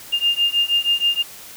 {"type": "beating tone pair", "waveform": "sine", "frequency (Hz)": [2809, 2815.3], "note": ["F7", "F7"], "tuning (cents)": [9, 13], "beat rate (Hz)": 6.3, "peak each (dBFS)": -19, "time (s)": [0.12, 1.23], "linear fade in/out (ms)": 20, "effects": ["white hiss -39 dBFS RMS until 1.56 s"]}